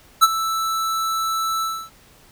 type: tone with ADSR envelope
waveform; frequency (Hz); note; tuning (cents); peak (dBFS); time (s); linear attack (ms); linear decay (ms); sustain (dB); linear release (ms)
square; 1320; E6; +2; -7; 0.21-1.9; 24; 34; -14; 280
effects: pink hiss -51 dBFS RMS until 2.31 s